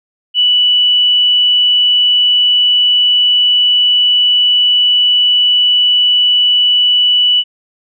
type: tone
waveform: sine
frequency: 2960 Hz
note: F#7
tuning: in tune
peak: -7 dBFS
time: 0.34-7.44 s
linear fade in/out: 50 ms
effects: none